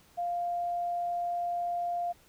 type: tone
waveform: sine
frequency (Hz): 698.5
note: F5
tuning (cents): 0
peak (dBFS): -29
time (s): 0.17-2.13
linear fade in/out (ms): 20
effects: pink hiss -61 dBFS RMS until 2.28 s